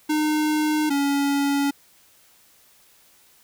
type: tone pair in turn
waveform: square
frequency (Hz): 305.3 / 281.6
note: D#4 / C#4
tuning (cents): -33 / +27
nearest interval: minor second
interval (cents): 140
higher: first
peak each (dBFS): -20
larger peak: neither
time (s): 0.09-0.9 / 0.9-1.71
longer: neither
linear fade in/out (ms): 10
effects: white hiss -56 dBFS RMS until 3.43 s